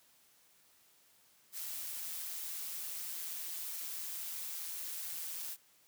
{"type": "noise with amplitude modulation", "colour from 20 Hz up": "blue", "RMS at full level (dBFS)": -40, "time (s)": [1.52, 5.57], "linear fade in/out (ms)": 50, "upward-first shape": "sine", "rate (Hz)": 165, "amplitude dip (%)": 40, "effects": ["white hiss -67 dBFS RMS until 5.87 s", "high-pass 80 Hz 12 dB/octave"]}